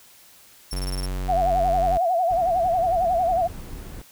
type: tone bursts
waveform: 25% pulse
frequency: 5430 Hz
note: F8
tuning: 50 cents flat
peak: -27 dBFS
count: 7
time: 0.71-1.058 s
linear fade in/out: 2 ms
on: 30 ms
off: 23 ms
type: tone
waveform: square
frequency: 46.42 Hz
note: F#1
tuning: 6 cents sharp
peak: -26 dBFS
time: 0.72-1.98 s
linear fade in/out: 10 ms
type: tone with vibrato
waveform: sine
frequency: 705 Hz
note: F5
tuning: 16 cents sharp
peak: -18 dBFS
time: 1.28-3.48 s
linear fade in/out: 20 ms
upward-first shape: sine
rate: 11 Hz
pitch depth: 110 cents each way
type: noise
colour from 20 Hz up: brown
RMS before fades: -36 dBFS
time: 2.3-4.02 s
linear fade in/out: 5 ms
effects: white hiss -51 dBFS RMS until 4.11 s